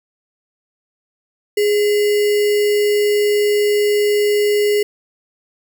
sine tone with sample-and-hold, 415.3 Hz, G#4, in tune, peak -12 dBFS, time 1.57-4.83 s, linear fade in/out 5 ms, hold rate 2450 Hz, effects none

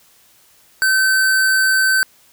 square tone, 1538 Hz, G6, 33 cents flat, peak -13 dBFS, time 0.82-2.03 s, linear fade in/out 0 ms, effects white hiss -52 dBFS RMS until 2.32 s

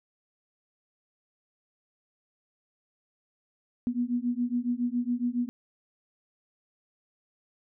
sine beating tone pair, 239.4 / 246.6 Hz, A#3 / B3, +46 / -2 cents, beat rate 7.2 Hz, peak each -29 dBFS, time 3.87-5.49 s, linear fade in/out 0 ms, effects none

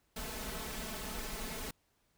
pink noise with comb filter, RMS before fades -41 dBFS, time 0.16-1.71 s, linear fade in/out 5 ms, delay 4.6 ms, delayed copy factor +0.8, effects pink hiss -75 dBFS RMS until 2.17 s

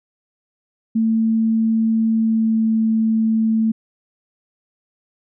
sine tone with pitch glide, 223.6 to 222.1 Hz, A3 to A3, +28 to +16 cents, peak -14 dBFS, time 0.95-3.72 s, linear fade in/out 10 ms, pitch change -12 cents, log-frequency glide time 2.12-2.71 s, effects none

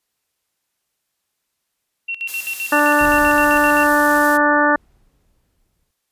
sine tone with tremolo, 2727 Hz, F7, 42 cents flat, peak -21 dBFS, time 2.08-3.87 s, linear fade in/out 10 ms, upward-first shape square, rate 7.7 Hz, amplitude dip 80%
blue noise, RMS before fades -29 dBFS, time 2.27-4.38 s, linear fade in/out 20 ms
harmonic tone, 294.3 Hz, D4, 4 cents sharp, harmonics 1 / 2 / 3 / 4 / 5 / 6, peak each -19 / -19 / -19 / -19 / -19 / -19 dBFS, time 2.72-4.76 s, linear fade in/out 5 ms
brown noise with exponential decay, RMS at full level -29 dBFS, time 3.01-5.91 s, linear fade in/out 0 ms, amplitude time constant 630 ms
effects white hiss -74 dBFS RMS until 6.11 s + resampled to 32000 Hz

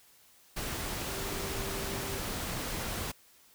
sine tone in noise, 392 Hz, G4, in tune, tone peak -42 dBFS, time 1.08-2.18 s, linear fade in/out 10 ms, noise pink, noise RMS -36 dBFS, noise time 0.56-3.12 s, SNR -9 dB, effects white hiss -61 dBFS RMS until 3.54 s

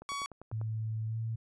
click train, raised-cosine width 1 ms, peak -33 dBFS, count 7, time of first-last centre 0.02-0.614 s, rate 10.1 Hz
sawtooth tone, 1125 Hz, C#6, 25 cents sharp, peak -31 dBFS, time 0.09-0.26 s, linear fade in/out 0 ms
sine tone with pitch glide, 110.2 to 112.84 Hz, A2 to A2, +3 to +44 cents, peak -32 dBFS, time 0.52-1.36 s, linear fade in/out 10 ms, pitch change +41 cents, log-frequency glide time 1.07-1.17 s
effects resampled to 22050 Hz

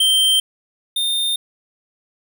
square tone pair in turn, 3136 / 3632 Hz, G7 / A#7, 0 / -46 cents, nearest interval minor third, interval 254 cents, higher second, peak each -13 / -18 dBFS, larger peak first, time 0-0.4 / 0.96-1.36 s, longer neither, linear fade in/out 5 ms, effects none

